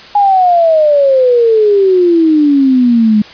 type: exponential sweep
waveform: sine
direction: down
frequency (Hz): 830.6 to 207.7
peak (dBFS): -5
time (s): 0.15-3.22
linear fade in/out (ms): 5
effects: white hiss -33 dBFS RMS until 3.33 s + resampled to 11025 Hz